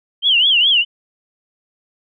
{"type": "tone with vibrato", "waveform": "sine", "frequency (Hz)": 3055, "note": "G7", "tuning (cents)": -45, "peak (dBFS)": -10, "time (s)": [0.22, 0.85], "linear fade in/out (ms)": 50, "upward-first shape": "triangle", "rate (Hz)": 4.8, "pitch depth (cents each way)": 210, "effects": []}